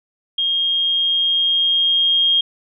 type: tone with level ramp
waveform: sine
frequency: 3236 Hz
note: G#7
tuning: 46 cents flat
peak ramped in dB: -16 to -12 dBFS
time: 0.38-2.41 s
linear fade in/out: 5 ms
effects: none